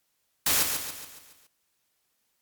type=noise with echo; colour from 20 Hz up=white; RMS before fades=-23 dBFS; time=0.46-0.63 s; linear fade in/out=5 ms; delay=140 ms; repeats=6; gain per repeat=-6 dB; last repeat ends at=1.47 s; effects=white hiss -74 dBFS RMS until 2.41 s + MP3 96 kbps